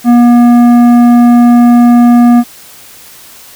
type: tone with tanh clipping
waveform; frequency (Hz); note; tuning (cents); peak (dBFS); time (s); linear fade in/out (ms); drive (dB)
sine; 240; B3; -49; -3; 0.04-2.44; 50; 11
effects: white hiss -34 dBFS RMS until 3.55 s